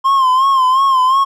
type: tone with vibrato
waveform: triangle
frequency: 1055 Hz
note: C6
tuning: 14 cents sharp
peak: -7 dBFS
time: 0.04-1.25 s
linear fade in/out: 20 ms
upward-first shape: sine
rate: 2.8 Hz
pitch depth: 71 cents each way
effects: none